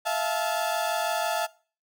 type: tone cluster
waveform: 35% pulse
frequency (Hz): 653 / 699 / 869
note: E5 / F5 / A5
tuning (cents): -17 / +1 / -22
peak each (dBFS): -28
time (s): 0.05-1.47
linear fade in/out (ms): 20
effects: noise-tail reverb RT60 0.4 s tail -21 dB re dry